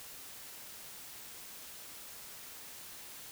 silence, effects white hiss -49 dBFS RMS until 3.31 s

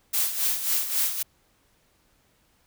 blue noise with tremolo, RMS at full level -23 dBFS, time 0.13-1.23 s, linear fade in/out 10 ms, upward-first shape sine, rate 3.7 Hz, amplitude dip 65%, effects pink hiss -65 dBFS RMS until 2.66 s

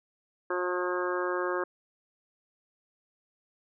harmonic tone, 179.7 Hz, F3, 50 cents sharp, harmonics 2 / 3 / 4 / 5 / 6 / 7 / 8 / 9, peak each -31 / -34 / -45 / -40 / -36 / -37 / -42 / -37 dBFS, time 0.5-1.64 s, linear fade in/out 5 ms, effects none

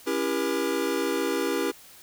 square chord, C# diminished seventh, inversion none, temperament just, 277.2 / 332.6 / 399.1 / 479 Hz, C#4 / E4 / G4 / Bb4, 0 / +16 / +31 / +47 cents, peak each -32 / -31 / -30 / -31 dBFS, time 0.06-1.72 s, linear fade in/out 20 ms, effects white hiss -50 dBFS RMS until 2.02 s

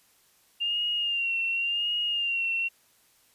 sine tone with vibrato, 2792 Hz, F7, 1 cent flat, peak -25 dBFS, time 0.6-2.69 s, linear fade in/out 20 ms, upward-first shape sine, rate 0.91 Hz, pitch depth 51 cents each way, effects white hiss -63 dBFS RMS until 3.34 s + resampled to 32000 Hz

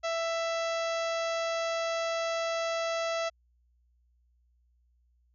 harmonic tone, 663 Hz, E5, 10 cents sharp, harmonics 1 / 2 / 3 / 4 / 5 / 6 / 7 / 8 / 9 / 10, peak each -30 / -36 / -40 / -42 / -44 / -46 / -47 / -48 / -49 / -50 dBFS, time 0.03-3.3 s, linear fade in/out 20 ms, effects added 60 Hz sine -65 dBFS peak until 5.34 s

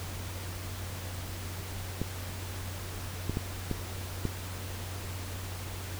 clicks, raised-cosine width 3 ms, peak -17 dBFS, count 5, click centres 2.016 / 3.296 / 3.371 / 3.713 / 4.253 s, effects added 92 Hz sine -38 dBFS peak until 5.99 s + pink hiss -42 dBFS RMS until 5.99 s

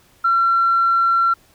sine tone, 1360 Hz, F6, 46 cents flat, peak -12 dBFS, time 0.24-1.34 s, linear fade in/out 10 ms, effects tanh soft clip ceiling -8 dBFS + pink hiss -54 dBFS RMS until 1.54 s

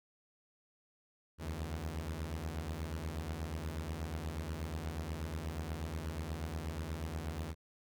sawtooth beating tone pair, 73.42 / 81.72 Hz, D2 / E2, 0 / -14 cents, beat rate 8.3 Hz, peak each -38 / -36 dBFS, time 1.38-7.55 s, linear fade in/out 50 ms, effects none

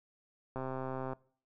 click train, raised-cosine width 1 ms, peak -25 dBFS, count 76, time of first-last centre 0.56-1.133 s, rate 131 Hz, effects noise-tail reverb RT60 0.5 s tail -23 dB re dry

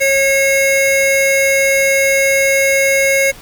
square tone pair together, 545.5 / 2170 Hz, C#5 / C#7, -28 / -37 cents, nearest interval 2 octaves, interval 2391 cents, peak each -14 dBFS, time 0-3.32 s, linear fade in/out 20 ms, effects pink hiss -38 dBFS RMS until 3.41 s

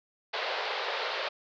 pink band-pass noise, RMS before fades -33 dBFS, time 0.33-1.29 s, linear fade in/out 10 ms, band 440 to 4600 Hz, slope 48 dB/octave, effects none

